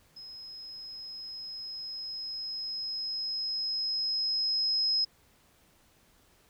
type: tone with level ramp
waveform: sine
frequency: 5120 Hz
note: D#8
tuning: 49 cents sharp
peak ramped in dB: -43 to -24 dBFS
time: 0.16-5.05 s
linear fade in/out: 10 ms
effects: pink hiss -64 dBFS RMS until 6.49 s